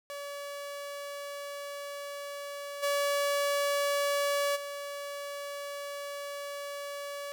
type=tone with level steps; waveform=sawtooth; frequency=570 Hz; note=C#5; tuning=48 cents sharp; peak=-34 / -23 / -33 dBFS; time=0.1-7.32 s; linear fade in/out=0 ms; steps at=2.82 / 4.55 s; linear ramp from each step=20 ms; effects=none